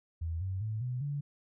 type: tone with pitch steps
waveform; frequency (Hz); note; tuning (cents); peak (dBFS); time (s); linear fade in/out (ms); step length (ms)
sine; 82.41 / 94.66 / 108.74 / 124.91 / 143.48; E2 / F#2 / A2 / B2 / D3; 0 / +40 / -20 / +20 / -40; -32; 0.21-1.21; 10; 200
effects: none